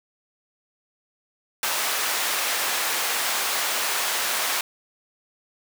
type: high-pass noise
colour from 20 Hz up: pink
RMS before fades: -25 dBFS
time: 1.63-4.61 s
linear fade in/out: 2 ms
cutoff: 840 Hz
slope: 12 dB/octave
effects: none